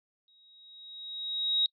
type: tone with exponential growth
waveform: sine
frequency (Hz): 3800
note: A#7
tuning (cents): +33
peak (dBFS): -22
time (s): 0.28-1.66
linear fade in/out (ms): 1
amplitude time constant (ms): 300
effects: noise-tail reverb RT60 0.1 s tail -26 dB re dry